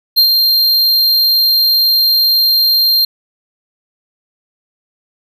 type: tone with ADSR envelope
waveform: square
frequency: 4186 Hz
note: C8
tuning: in tune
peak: -5 dBFS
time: 0.16-3.05 s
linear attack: 24 ms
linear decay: 85 ms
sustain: -4 dB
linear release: 5 ms
effects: none